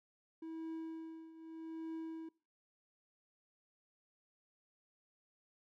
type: tone with tremolo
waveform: triangle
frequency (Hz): 323.8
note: E4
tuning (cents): -31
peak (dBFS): -38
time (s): 0.42-2.29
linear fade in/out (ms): 5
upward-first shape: triangle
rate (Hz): 0.82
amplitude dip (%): 80
effects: noise-tail reverb RT60 0.4 s tail -24 dB re dry